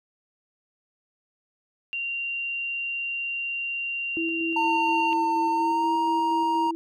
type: tone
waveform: sine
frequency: 2768 Hz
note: F7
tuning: 16 cents flat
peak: -27 dBFS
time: 1.93-5.13 s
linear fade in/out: 0 ms
type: tone with tremolo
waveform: sine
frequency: 329.6 Hz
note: E4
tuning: in tune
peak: -26 dBFS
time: 4.17-6.75 s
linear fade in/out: 0 ms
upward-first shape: square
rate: 4.2 Hz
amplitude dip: 25%
type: tone with pitch glide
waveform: triangle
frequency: 904 to 938.6 Hz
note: A5 to A#5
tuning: +47 to +12 cents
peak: -20 dBFS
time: 4.56-6.71 s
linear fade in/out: 5 ms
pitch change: +65 cents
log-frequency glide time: 5.48-5.94 s
effects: none